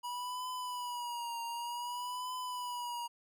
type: tone with vibrato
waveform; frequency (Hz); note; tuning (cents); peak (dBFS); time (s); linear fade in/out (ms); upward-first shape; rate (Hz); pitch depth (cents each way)
square; 970; B5; -31; -38; 0.03-3.08; 20; triangle; 0.54; 71
effects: none